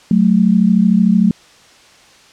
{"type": "tone pair together", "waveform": "sine", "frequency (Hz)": [185.8, 219.1], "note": ["F#3", "A3"], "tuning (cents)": [7, -7], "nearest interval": "minor third", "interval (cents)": 286, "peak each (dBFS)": -11, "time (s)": [0.11, 1.31], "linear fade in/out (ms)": 2, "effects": ["white hiss -45 dBFS RMS until 2.32 s", "low-pass 6000 Hz 12 dB/octave"]}